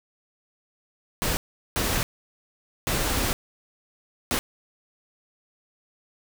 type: noise bursts at uneven times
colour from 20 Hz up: pink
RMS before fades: -25 dBFS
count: 4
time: 1.22-1.37 / 1.76-2.03 / 2.87-3.33 / 4.31-4.39 s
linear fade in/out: 0 ms
effects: none